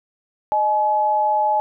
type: tone pair together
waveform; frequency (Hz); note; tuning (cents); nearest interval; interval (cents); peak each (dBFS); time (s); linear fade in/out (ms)
sine; 615 / 850; D#5 / G#5; -20 / +40; tritone; 560; -23 / -16; 0.52-1.6; 0
effects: none